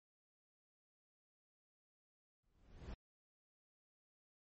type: noise with exponential growth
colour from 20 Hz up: brown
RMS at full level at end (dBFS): -44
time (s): 2.43-2.94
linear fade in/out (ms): 5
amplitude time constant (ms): 110
effects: MP3 32 kbps